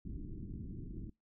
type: low-pass noise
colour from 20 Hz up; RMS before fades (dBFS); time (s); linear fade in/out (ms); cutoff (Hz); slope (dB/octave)
pink; -44; 0.05-1.1; 5; 340; 48
effects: noise-tail reverb RT60 0.2 s tail -25 dB re dry